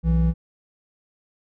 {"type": "tone pair together", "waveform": "triangle", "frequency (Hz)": [61.74, 164.64], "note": ["B1", "E3"], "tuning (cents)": [0, -2], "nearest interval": "octave + perfect fourth", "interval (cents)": 1698, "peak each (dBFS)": -17, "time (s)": [0.03, 0.34], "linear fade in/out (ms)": 50, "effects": []}